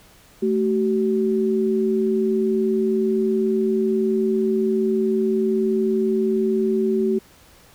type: tone pair together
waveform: sine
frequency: 219.7 / 380 Hz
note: A3 / F#4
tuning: -2 / +46 cents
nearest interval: major sixth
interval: 948 cents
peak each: -21 / -19 dBFS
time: 0.42-7.19 s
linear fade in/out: 10 ms
effects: pink hiss -51 dBFS RMS until 7.74 s